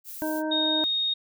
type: noise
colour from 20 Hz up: violet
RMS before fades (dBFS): -39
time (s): 0.04-0.43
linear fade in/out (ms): 50
type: harmonic tone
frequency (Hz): 311.1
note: D#4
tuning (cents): 0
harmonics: 1 / 2 / 3 / 5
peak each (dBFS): -28 / -31 / -35 / -38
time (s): 0.22-0.84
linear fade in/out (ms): 0
type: tone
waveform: sine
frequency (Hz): 3719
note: A#7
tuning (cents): -5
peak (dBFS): -23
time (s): 0.51-1.14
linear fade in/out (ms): 10
effects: none

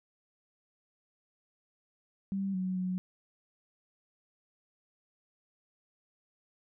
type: tone with pitch steps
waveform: sine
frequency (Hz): 195.1 / 185.6 / 183.8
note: G3 / F#3 / F#3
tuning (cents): -8 / +6 / -11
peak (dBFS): -30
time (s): 2.32-2.98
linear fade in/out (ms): 0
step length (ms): 220
effects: none

